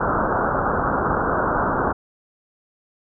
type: low-pass noise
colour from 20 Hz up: white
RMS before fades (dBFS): -21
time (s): 0-1.93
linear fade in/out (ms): 10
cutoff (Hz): 1500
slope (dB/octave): 96
effects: none